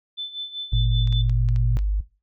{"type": "tone with tremolo", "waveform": "sine", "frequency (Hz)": 3520, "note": "A7", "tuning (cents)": 0, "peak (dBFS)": -26, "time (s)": [0.17, 1.23], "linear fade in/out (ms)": 20, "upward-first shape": "sine", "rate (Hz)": 5.2, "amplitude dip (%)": 70}
{"type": "tone", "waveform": "sine", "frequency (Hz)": 50.5, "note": "G#1", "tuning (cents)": -48, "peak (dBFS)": -18, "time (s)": [0.72, 2.01], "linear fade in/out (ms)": 10}
{"type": "tone with vibrato", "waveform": "sine", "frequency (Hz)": 116.54, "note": "A#2", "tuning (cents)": 0, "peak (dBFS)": -21, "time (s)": [0.73, 1.77], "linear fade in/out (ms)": 0, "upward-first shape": "square", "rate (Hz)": 9.2, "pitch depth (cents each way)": 10}
{"type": "clicks", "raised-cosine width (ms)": 0.2, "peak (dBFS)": -25, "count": 6, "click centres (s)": [1.074, 1.126, 1.296, 1.488, 1.561, 1.789]}
{"effects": ["noise-tail reverb RT60 0.3 s tail -18 dB re dry"]}